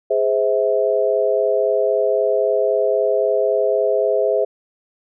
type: chord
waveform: sine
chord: Ab augmented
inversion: none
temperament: just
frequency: 415.3 / 519.1 / 648.9 Hz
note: Ab4 / C5 / E5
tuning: 0 / -14 / -27 cents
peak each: -19 dBFS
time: 0.1-4.45 s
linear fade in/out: 10 ms
effects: none